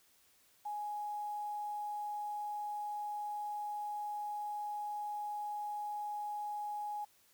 sine tone with quantisation, 833 Hz, G#5, 5 cents sharp, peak -37 dBFS, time 0.65-7.05 s, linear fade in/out 10 ms, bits 10, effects white hiss -68 dBFS RMS until 7.33 s

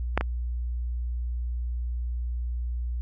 clicks, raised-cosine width 0.5 ms, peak -7 / -12 dBFS, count 2, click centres 0.176 / 0.21 s, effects added 60 Hz sine -27 dBFS peak until 3.01 s

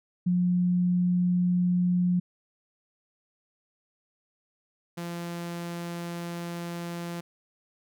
sine / sawtooth tone pair in turn, 178.6 / 171.68 Hz, F3 / F3, +39 / -29 cents, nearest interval minor second, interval 68 cents, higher first, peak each -21 / -29 dBFS, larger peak first, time 0.26-2.2 / 4.97-7.21 s, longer second, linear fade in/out 10 ms, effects none

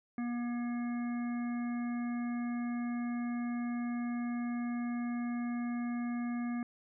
harmonic tone, 240 Hz, B3, 49 cents flat, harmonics 1 / 3 / 5 / 7 / 9, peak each -33 / -48 / -50 / -52 / -52 dBFS, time 0.18-6.63 s, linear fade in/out 2 ms, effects none

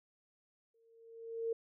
sine tone with exponential growth, 456.7 Hz, A#4, 36 cents flat, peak -31 dBFS, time 0.74-1.53 s, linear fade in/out 5 ms, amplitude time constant 170 ms, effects none

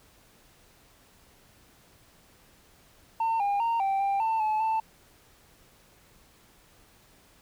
sine tone with pitch steps, 905 / 807 / 923 / 781 / 792 / 893 / 862 / 886 Hz, A5 / G#5 / A#5 / G5 / G5 / A5 / A5 / A5, +48 / -50 / -17 / -7 / +18 / +25 / -36 / +12 cents, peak -21 dBFS, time 3.2-4.8 s, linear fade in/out 5 ms, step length 200 ms, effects tanh soft clip ceiling -23 dBFS + pink hiss -59 dBFS RMS until 7.41 s

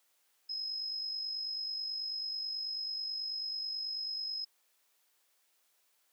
sine tone with amplitude modulation, 5120 Hz, D#8, 49 cents sharp, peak -33 dBFS, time 0.49-4.45 s, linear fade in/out 10 ms, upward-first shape sine, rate 49.2 Hz, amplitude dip 45%, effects white hiss -73 dBFS RMS until 6.12 s + high-pass 400 Hz 12 dB/octave

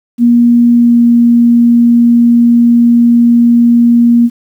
sine tone with pitch glide, 238.1 to 236.6 Hz, A#3 to A#3, +37 to +26 cents, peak -3 dBFS, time 0.18-4.3 s, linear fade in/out 50 ms, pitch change -11 cents, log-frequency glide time 0.75-1 s, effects 7-bit

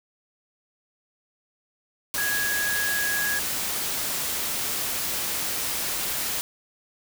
sine tone in noise, 1661.2 Hz, G#6, in tune, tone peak -25 dBFS, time 2.18-3.39 s, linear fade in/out 0 ms, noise white, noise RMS -28 dBFS, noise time 2.14-6.41 s, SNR 0 dB, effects none

